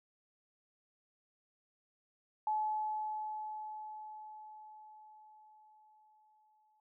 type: tone with exponential decay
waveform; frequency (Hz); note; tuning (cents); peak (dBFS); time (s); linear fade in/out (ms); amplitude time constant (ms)
sine; 858; A5; -44; -30; 2.47-6.8; 2; 940
effects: none